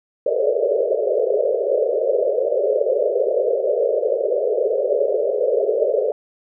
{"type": "band-pass noise", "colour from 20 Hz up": "white", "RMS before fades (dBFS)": -19, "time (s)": [0.26, 6.12], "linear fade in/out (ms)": 2, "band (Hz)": [400, 610], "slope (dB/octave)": 96, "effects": []}